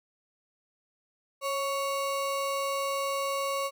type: ring-modulated tone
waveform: square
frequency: 833 Hz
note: G#5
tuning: 5 cents sharp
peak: -26 dBFS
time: 1.41-3.71 s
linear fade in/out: 50 ms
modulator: 284 Hz
effects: none